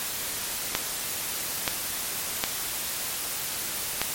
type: clicks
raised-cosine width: 0.2 ms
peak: -5 dBFS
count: 4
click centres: 0.751 / 1.678 / 2.439 / 4.016 s
effects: white hiss -31 dBFS RMS until 4.14 s + MP3 64 kbps